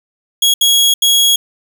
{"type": "tone bursts at uneven times", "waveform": "sawtooth", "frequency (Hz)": 3320, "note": "G#7", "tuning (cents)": -1, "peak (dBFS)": -5, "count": 3, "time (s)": [[0.42, 0.54], [0.61, 0.94], [1.02, 1.36]], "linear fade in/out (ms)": 5, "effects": []}